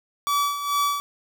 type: tone with tremolo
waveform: 45% pulse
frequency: 1148 Hz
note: D6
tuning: 40 cents flat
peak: -19 dBFS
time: 0.27-1 s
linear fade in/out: 0 ms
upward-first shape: sine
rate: 2.3 Hz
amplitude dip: 65%
effects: none